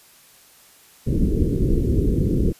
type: low-pass noise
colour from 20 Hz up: pink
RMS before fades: -19 dBFS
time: 1.06-2.53 s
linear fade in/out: 20 ms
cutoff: 430 Hz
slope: 48 dB/octave
effects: white hiss -51 dBFS RMS until 2.59 s + resampled to 32000 Hz